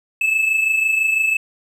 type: tone pair together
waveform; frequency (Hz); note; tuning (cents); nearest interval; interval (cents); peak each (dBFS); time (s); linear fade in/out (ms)
triangle; 2611 / 2637; E7 / E7; -17 / 0; unison; 17; -14 / -22; 0.21-1.37; 5
effects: none